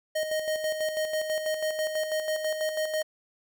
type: tone with tremolo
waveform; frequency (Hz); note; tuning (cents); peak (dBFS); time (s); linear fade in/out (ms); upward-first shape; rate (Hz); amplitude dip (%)
square; 622.3; D#5; 0; -26; 0.15-3.03; 10; square; 6.1; 50
effects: none